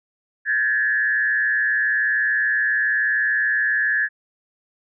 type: tone with frequency modulation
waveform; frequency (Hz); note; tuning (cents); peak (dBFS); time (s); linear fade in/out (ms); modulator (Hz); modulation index
sine; 1706; G#6; +46; -17; 0.45-4.09; 50; 121; 0.82
effects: none